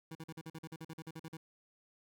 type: tone bursts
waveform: 25% pulse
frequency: 161 Hz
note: E3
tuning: 41 cents flat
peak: -40 dBFS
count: 15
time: 0.11-1.37 s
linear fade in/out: 5 ms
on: 42 ms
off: 45 ms
effects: none